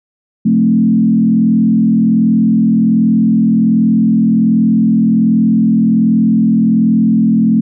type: tone with frequency modulation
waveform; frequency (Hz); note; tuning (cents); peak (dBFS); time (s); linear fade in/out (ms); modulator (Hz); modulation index
sine; 220; A3; 0; -7; 0.45-7.61; 10; 41.3; 1
effects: none